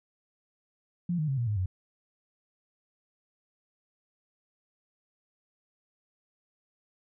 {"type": "tone with pitch steps", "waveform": "sine", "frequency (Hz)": [174.61, 153.77, 135.42, 119.26, 105.03, 92.5], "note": ["F3", "D#3", "C#3", "A#2", "G#2", "F#2"], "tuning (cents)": [0, -20, -40, 40, 20, 0], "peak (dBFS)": -26, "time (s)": [1.09, 1.66], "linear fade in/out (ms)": 5, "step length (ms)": 95, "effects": []}